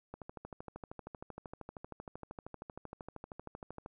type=click train; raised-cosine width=1 ms; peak=-30 dBFS; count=49; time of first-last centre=0.14-3.861 s; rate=12.9 Hz; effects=none